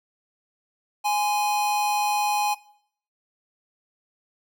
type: tone pair together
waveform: square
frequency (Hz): 830.6 / 1031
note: G#5 / C6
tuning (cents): 0 / -26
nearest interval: major third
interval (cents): 374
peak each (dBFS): -22 / -32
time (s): 1.04-2.55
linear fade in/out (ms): 20
effects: noise-tail reverb RT60 0.6 s tail -19 dB re dry